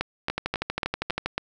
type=two click trains; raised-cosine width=0.3 ms; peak=-9 / -10 dBFS; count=6 / 13; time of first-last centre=0.01-1.38 / 0.3-1.26 s; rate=3.65 / 12.5 Hz; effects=none